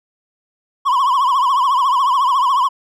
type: tone with vibrato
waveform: triangle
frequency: 1046.5 Hz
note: C6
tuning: in tune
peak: -10 dBFS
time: 0.85-2.69 s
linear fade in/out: 20 ms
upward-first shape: triangle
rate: 14 Hz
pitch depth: 160 cents each way
effects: none